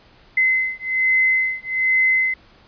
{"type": "beating tone pair", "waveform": "sine", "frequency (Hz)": [2050, 2051.2], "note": ["C7", "C7"], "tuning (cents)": [-36, -35], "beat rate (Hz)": 1.2, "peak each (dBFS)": -19, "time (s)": [0.37, 2.34], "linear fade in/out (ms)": 5, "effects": ["pink hiss -51 dBFS RMS until 2.67 s", "resampled to 11025 Hz"]}